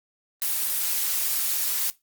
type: noise with amplitude modulation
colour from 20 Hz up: blue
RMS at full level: -23 dBFS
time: 0.42-1.9 s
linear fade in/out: 0 ms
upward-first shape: sine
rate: 236 Hz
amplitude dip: 50%
effects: noise-tail reverb RT60 0.2 s tail -19 dB re dry + Opus 32 kbps